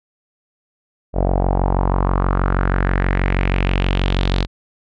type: tone with low-pass filter sweep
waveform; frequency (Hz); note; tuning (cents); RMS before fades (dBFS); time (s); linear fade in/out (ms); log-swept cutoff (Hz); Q
sawtooth; 46.25; F#1; 0; -17; 1.13-4.47; 50; 640 to 4100; 3.2
effects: none